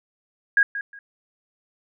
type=tone with echo; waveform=sine; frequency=1638 Hz; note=G#6; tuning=24 cents flat; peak=-13 dBFS; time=0.57-0.63 s; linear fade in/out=2 ms; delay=180 ms; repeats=2; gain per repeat=-13 dB; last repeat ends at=0.99 s; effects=none